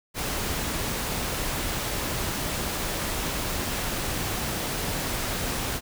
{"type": "noise", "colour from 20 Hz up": "pink", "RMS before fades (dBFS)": -29, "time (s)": [0.14, 5.81], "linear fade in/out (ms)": 50, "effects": []}